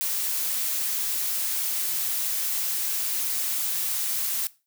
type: noise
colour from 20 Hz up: blue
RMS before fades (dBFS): -27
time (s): 0.01-4.47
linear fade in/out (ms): 0
effects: noise-tail reverb RT60 0.3 s tail -19 dB re dry